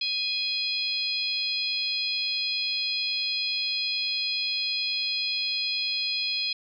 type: harmonic tone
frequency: 830.6 Hz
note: G#5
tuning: in tune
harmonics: 3 / 4 / 5 / 6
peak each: -32 / -32 / -29 / -33 dBFS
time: 0.01-6.53 s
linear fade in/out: 5 ms
effects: none